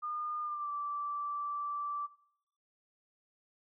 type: tone with pitch glide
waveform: sine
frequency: 1215 to 1165.5 Hz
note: D#6 to D6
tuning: -42 to -14 cents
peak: -35 dBFS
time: 0.02-2.07 s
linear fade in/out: 20 ms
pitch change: -72 cents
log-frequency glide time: 0.41-0.7 s
effects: noise-tail reverb RT60 0.7 s tail -17 dB re dry